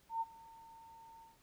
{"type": "tone with ADSR envelope", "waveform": "sine", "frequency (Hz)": 908, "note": "A#5", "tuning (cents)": -46, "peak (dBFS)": -32, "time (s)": [0.09, 1.38], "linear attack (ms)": 120, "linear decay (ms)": 34, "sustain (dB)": -22, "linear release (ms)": 170, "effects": ["pink hiss -69 dBFS RMS until 1.42 s"]}